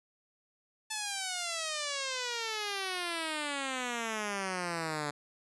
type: exponential sweep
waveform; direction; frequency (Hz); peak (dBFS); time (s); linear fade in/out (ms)
5% pulse; down; 878 to 144.3; -22; 0.9-5.11; 10
effects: resampled to 24000 Hz

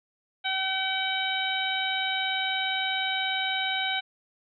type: harmonic tone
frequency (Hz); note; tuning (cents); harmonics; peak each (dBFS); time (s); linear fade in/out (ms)
763; G5; -47; 1 / 2 / 3 / 4 / 5; -32 / -32 / -32 / -32 / -32; 0.44-4.01; 20
effects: none

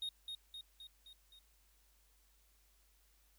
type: tone with echo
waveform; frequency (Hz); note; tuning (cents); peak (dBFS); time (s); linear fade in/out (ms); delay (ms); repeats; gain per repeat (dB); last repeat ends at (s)
triangle; 3722; A#7; -3; -37; 0.02-0.09; 2; 260; 5; -4; 1.39
effects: added 50 Hz sine -70 dBFS peak until 3.38 s + white hiss -73 dBFS RMS until 3.38 s

